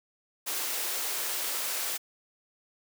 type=high-pass noise; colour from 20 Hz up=white; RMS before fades=-32 dBFS; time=0.46-1.98 s; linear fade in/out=20 ms; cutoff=320 Hz; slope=24 dB/octave; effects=none